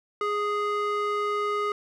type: tone with band-pass filter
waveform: square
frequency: 414.5 Hz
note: G#4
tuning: 3 cents flat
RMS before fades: -27 dBFS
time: 0.21-1.72 s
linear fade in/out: 2 ms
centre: 1100 Hz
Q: 1.5
effects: none

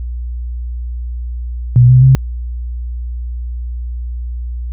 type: tone with pitch steps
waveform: sine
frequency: 122.9 / 127.45 / 132.18 Hz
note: B2 / C3 / C3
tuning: -8 / -45 / +18 cents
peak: -3 dBFS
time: 1.76-2.15 s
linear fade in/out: 0 ms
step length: 130 ms
effects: added 60 Hz sine -19 dBFS peak until 4.72 s

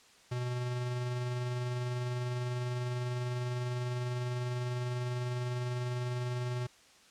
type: tone with tremolo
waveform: square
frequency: 123.47 Hz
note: B2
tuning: in tune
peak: -32 dBFS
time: 0.31-6.67 s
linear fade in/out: 10 ms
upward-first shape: triangle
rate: 20 Hz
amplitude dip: 30%
effects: white hiss -60 dBFS RMS until 7.1 s + low-pass 7000 Hz 12 dB/octave

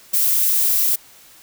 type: noise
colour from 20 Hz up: violet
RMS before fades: -17 dBFS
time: 0.13-0.96 s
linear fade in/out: 10 ms
effects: white hiss -47 dBFS RMS until 1.42 s

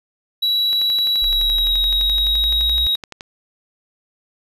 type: tone with pitch glide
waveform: triangle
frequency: 3910 to 3807 Hz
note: B7 to A#7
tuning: -18 to +36 cents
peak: -14 dBFS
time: 0.42-2.96 s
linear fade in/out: 10 ms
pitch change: -46 cents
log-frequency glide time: 1.18-1.78 s
type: click train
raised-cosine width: 0.2 ms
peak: -15 dBFS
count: 30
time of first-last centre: 0.73-3.209 s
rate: 11.7 Hz
type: linear sweep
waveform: sine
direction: up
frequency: 32.21 to 60 Hz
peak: -22 dBFS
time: 1.22-2.87 s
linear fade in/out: 0 ms
effects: none

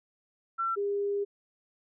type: tone pair in turn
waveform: sine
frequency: 1349 / 404 Hz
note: E6 / G#4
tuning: +40 / -48 cents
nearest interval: octave + major sixth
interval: 2088 cents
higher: first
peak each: -27 dBFS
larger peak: neither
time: 0.58-0.76 / 0.76-1.25 s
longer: second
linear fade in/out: 20 ms
effects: none

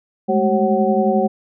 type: tone cluster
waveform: sine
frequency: 204.3 / 215.5 / 380.9 / 543 / 751 Hz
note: G#3 / A3 / G4 / C#5 / F#5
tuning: -28 / -36 / -50 / -36 / +26 cents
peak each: -20 dBFS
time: 0.28-1.28 s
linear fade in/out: 20 ms
effects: none

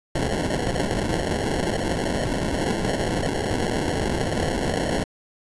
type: noise with sample-and-hold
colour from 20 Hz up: blue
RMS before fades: -24 dBFS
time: 0.15-5.04 s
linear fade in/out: 5 ms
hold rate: 1225 Hz
effects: resampled to 24000 Hz

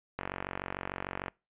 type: click train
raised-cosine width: 0.5 ms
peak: -19 dBFS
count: 52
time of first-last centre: 0.19-1.282 s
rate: 46.7 Hz
effects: noise-tail reverb RT60 0.3 s tail -26 dB re dry + resampled to 8000 Hz

